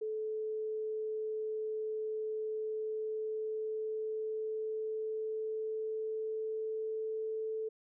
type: tone with pitch glide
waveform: sine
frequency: 433.9 to 439.2 Hz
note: A4 to A4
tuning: -24 to -3 cents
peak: -34 dBFS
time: 0.01-7.69 s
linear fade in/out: 10 ms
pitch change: +21 cents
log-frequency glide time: 2.45-7.54 s
effects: none